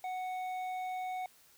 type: tone with hard clipping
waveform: sine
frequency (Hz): 740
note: F#5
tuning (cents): 0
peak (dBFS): -37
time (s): 0.04-1.26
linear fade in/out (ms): 2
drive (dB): 7
effects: white hiss -63 dBFS RMS until 1.57 s